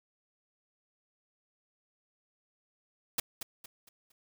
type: noise with echo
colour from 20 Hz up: white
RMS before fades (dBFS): -29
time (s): 3.18-3.2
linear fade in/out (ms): 5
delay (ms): 230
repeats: 4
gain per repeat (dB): -9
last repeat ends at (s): 4.12
effects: none